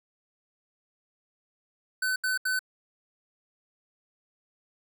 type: tone bursts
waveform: square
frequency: 1514 Hz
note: F#6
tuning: 39 cents sharp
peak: -26 dBFS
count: 3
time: 2.02-2.592 s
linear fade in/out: 5 ms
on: 140 ms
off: 76 ms
effects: none